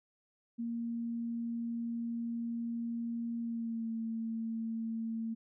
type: tone with pitch glide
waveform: sine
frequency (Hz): 233.1 to 225.9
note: A#3 to A3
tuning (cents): 0 to +46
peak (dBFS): -34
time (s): 0.58-5.35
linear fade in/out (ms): 20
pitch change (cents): -54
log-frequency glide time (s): 3.4-3.91
effects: none